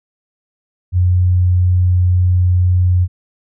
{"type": "tone", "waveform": "sine", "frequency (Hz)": 90.2, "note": "F#2", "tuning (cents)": -44, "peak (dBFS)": -9, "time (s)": [0.92, 3.08], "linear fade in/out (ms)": 50, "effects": []}